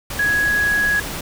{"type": "tone in noise", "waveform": "sine", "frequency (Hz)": 1667, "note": "G#6", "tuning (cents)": 6, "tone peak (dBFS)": -15, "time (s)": [0.19, 1], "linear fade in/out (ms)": 5, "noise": "pink", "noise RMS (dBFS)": -28, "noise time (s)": [0.1, 1.21], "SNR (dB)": 10, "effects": []}